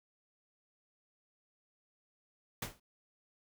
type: noise with exponential decay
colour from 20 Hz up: pink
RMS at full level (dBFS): -34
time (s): 2.62-2.8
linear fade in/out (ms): 5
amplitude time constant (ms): 38
effects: none